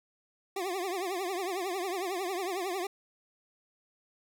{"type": "tone with vibrato", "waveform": "25% pulse", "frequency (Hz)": 370, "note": "F#4", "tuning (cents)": 0, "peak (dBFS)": -28, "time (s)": [0.56, 2.87], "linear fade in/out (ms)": 5, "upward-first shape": "triangle", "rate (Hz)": 11, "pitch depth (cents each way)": 160, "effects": []}